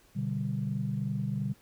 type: chord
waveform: sine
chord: G major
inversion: first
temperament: equal with one note detuned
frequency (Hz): 123.47 / 146.32 / 196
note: B2 / D3 / G3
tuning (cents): 0 / -6 / 0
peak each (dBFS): -33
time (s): 0.15-1.54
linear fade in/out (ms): 20
effects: tanh soft clip ceiling -20 dBFS + pink hiss -62 dBFS RMS until 1.61 s